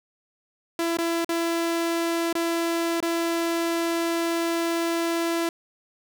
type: tone with dropouts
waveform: sawtooth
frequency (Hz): 335.3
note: E4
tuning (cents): +30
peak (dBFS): -19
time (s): 0.79-5.49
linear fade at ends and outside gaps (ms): 2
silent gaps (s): 0.971-0.986 / 1.246-1.291 / 2.328-2.352 / 3.004-3.026
effects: none